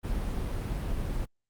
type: noise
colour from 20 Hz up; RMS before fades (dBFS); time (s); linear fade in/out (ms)
brown; -31; 0.03-1.26; 20
effects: Opus 32 kbps